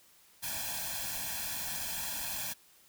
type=noise with comb filter; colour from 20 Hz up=white; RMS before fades=-37 dBFS; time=0.42-2.54 s; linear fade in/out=20 ms; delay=1.2 ms; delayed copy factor=+1; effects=white hiss -62 dBFS RMS until 2.88 s